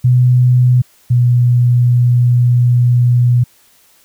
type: tone pair in turn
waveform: sine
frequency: 124.9 / 122.19 Hz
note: B2 / B2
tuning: +20 / -18 cents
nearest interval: unison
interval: 38 cents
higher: first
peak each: -6 / -7 dBFS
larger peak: first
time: 0.04-0.82 / 1.1-3.44 s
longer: second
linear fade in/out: 10 ms
effects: white hiss -50 dBFS RMS until 4.04 s